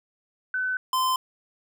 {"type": "tone pair in turn", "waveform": ["sine", "square"], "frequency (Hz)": [1511, 1032.2], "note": ["F#6", "C6"], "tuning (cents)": [36, -24], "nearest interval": "perfect fifth", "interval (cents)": 660, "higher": "first", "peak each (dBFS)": [-24, -22], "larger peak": "second", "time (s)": [[0.54, 0.77], [0.93, 1.16]], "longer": "neither", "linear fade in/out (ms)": 2, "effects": []}